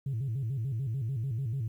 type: tone with vibrato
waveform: sine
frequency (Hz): 123.47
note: B2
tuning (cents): 0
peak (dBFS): -28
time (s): 0.06-1.68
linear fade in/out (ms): 5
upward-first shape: square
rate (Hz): 6.8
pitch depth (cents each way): 180
effects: tanh soft clip ceiling -27 dBFS + 11-bit